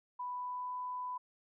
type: tone with pitch glide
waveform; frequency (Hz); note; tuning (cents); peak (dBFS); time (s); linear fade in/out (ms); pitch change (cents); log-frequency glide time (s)
sine; 990 to 997.5; B5 to B5; +4 to +17; -37; 0.19-1.18; 10; +13; 0.29-0.75
effects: none